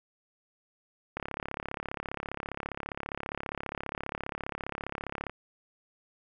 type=click train; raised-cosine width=0.5 ms; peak=-19 dBFS; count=145; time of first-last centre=1.17-5.296 s; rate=34.9 Hz; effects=none